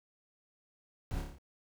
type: noise with echo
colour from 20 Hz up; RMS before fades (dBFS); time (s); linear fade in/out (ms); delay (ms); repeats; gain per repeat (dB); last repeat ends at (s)
brown; -37; 1.11-1.21; 0; 29; 6; -3; 1.384
effects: none